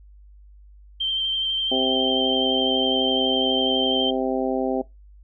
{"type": "tone with vibrato", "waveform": "sine", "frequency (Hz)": 3136, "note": "G7", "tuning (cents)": 0, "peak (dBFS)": -21, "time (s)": [1, 4.11], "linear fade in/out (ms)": 10, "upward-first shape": "sine", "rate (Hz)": 12, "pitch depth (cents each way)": 18}
{"type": "harmonic tone", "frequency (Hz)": 130.6, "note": "C3", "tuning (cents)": -3, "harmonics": [2, 3, 4, 5, 6], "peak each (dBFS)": [-25, -27, -28, -29, -30], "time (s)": [1.71, 4.82], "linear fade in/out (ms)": 10}
{"effects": ["noise-tail reverb RT60 0.2 s tail -21 dB re dry", "added 50 Hz sine -45 dBFS peak until 5.23 s"]}